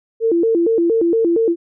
sine tone with vibrato, 392 Hz, G4, in tune, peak -12 dBFS, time 0.2-1.56 s, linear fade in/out 50 ms, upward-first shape square, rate 4.3 Hz, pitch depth 250 cents each way, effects none

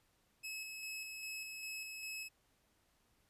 sawtooth tone with tremolo, 2580 Hz, E7, 38 cents flat, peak -39 dBFS, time 0.43-2.29 s, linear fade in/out 20 ms, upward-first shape square, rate 2.5 Hz, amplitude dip 30%, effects pink hiss -75 dBFS RMS until 3.29 s + resampled to 32000 Hz

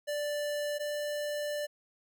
square tone pair in turn, 587.3 / 589.9 Hz, D5 / D5, 0 / +8 cents, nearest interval unison, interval 8 cents, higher second, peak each -32 / -33 dBFS, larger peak first, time 0.07-0.79 / 0.79-1.67 s, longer second, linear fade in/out 20 ms, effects none

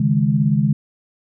sine chord, C# suspended second, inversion none, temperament equal, 138.59 / 155.56 / 207.7 Hz, C#3 / D#3 / G#3, 0 / 0 / 0 cents, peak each -18 dBFS, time 0-0.73 s, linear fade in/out 5 ms, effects none

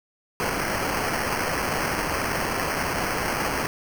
blue noise with sample-and-hold, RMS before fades -26 dBFS, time 0.4-3.67 s, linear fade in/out 0 ms, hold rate 3675 Hz, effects none

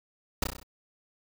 pink noise with echo, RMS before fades -26 dBFS, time 0.42-0.44 s, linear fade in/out 5 ms, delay 32 ms, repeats 6, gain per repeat -4 dB, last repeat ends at 0.632 s, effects none

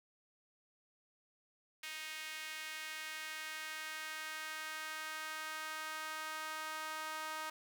sawtooth tone with high-pass filter sweep, 312.5 Hz, D#4, 8 cents sharp, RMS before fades -44 dBFS, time 1.83-7.5 s, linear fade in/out 5 ms, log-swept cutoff 2200 to 1100 Hz, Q 1.8, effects none

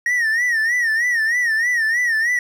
triangle tone with vibrato, 1864.7 Hz, A#6, in tune, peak -14 dBFS, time 0.06-2.39 s, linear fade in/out 2 ms, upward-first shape sine, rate 3.2 Hz, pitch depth 110 cents each way, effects none

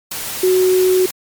sine tone in noise, 370 Hz, F#4, in tune, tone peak -10 dBFS, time 0.43-1.06 s, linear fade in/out 5 ms, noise white, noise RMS -25 dBFS, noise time 0.11-1.11 s, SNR +12 dB, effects MP3 96 kbps

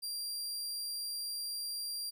sawtooth tone, 4752 Hz, D8, 20 cents sharp, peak -34 dBFS, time 0.02-2.11 s, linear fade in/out 20 ms, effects none

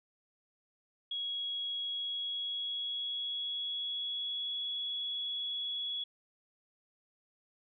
sine tone with pitch glide, 3322 to 3368 Hz, G#7 to G#7, 0 to +24 cents, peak -34 dBFS, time 1.11-6.04 s, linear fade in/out 5 ms, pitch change +24 cents, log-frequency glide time 1.79-4.59 s, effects none

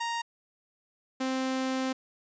sawtooth tone pair in turn, 932.3 / 261.6 Hz, A#5 / C4, 0 / 0 cents, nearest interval octave + minor seventh, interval 2200 cents, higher first, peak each -26 / -24 dBFS, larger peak second, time 0-0.22 / 1.2-1.93 s, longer second, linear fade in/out 10 ms, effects resampled to 16000 Hz

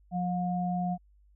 sine tone pair together, 179 / 716 Hz, F3 / F5, +43 / +43 cents, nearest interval 2 octaves, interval 2400 cents, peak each -29 / -32 dBFS, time 0.11-0.98 s, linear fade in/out 50 ms, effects added 50 Hz sine -58 dBFS peak until 1.35 s

